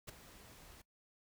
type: noise with ADSR envelope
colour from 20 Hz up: pink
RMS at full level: -44 dBFS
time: 0.07-0.82 s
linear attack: 20 ms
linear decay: 10 ms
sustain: -14 dB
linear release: 8 ms
effects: noise-tail reverb RT60 0.1 s tail -19 dB re dry